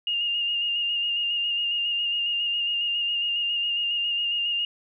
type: tone with vibrato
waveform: sine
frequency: 2829 Hz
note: F7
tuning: 22 cents sharp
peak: -23 dBFS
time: 0.07-4.65 s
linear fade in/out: 2 ms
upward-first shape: square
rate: 7.3 Hz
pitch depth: 20 cents each way
effects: none